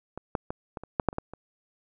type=clicks; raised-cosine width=1 ms; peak=-22 / -12 / -18 / -21 / -26 / -9 / -7 / -27 / -15 / -26 dBFS; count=10; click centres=0.176 / 0.352 / 0.505 / 0.772 / 0.836 / 0.998 / 1.087 / 1.129 / 1.184 / 1.336 s; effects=none